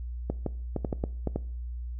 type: clicks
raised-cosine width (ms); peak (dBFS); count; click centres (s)
2; -15; 8; 0.3 / 0.463 / 0.763 / 0.848 / 0.928 / 1.039 / 1.273 / 1.36
effects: noise-tail reverb RT60 0.5 s tail -20 dB re dry + added 60 Hz sine -33 dBFS peak until 1.99 s